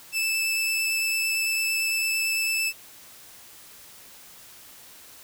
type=tone with vibrato; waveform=sawtooth; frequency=2633 Hz; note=E7; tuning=3 cents flat; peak=-20 dBFS; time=0.12-2.73 s; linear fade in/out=50 ms; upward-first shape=triangle; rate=8.9 Hz; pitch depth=10 cents each way; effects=white hiss -48 dBFS RMS until 5.23 s